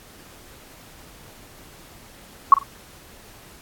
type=tone with echo; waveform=sine; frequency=1108.7 Hz; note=C#6; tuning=in tune; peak=-4 dBFS; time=2.52-2.54 s; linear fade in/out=2 ms; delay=46 ms; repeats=2; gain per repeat=-14 dB; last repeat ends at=2.632 s; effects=pink hiss -47 dBFS RMS until 3.61 s + AAC 64 kbps